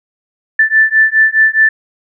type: beating tone pair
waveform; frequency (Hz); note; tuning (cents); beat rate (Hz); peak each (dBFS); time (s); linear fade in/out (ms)
sine; 1760 / 1764.8; A6 / A6; 0 / +5; 4.8; -10; 0.59-1.69; 5
effects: none